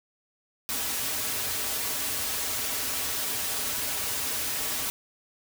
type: noise with comb filter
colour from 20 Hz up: white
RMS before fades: -30 dBFS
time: 0.69-4.9 s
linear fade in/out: 0 ms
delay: 5.7 ms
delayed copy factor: -0.7
effects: none

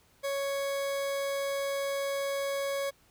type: tone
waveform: 40% pulse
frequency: 555 Hz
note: C#5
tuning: 2 cents sharp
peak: -29 dBFS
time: 0.23-2.91 s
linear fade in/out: 20 ms
effects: pink hiss -64 dBFS RMS until 3.1 s

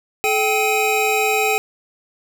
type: tone cluster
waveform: square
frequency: 429.5 / 778 / 2503 Hz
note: A4 / G5 / D#7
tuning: -42 / -13 / +10 cents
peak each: -21 dBFS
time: 0.24-1.58 s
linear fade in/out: 0 ms
effects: none

